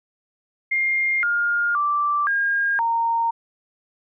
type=tone with pitch steps; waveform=sine; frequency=2118 / 1415 / 1170 / 1619 / 923 Hz; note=C7 / F6 / D6 / G#6 / A#5; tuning=+21 / +22 / -7 / -45 / -17 cents; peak=-18 dBFS; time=0.71-3.31 s; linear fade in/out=10 ms; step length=520 ms; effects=none